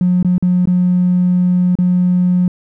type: tone with dropouts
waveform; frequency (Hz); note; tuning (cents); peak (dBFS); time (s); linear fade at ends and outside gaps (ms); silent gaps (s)
triangle; 180; F#3; -47; -6; 0.01-2.48; 2; 0.228-0.247 / 0.381-0.425 / 0.656-0.673 / 1.754-1.787
effects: tanh soft clip ceiling -7 dBFS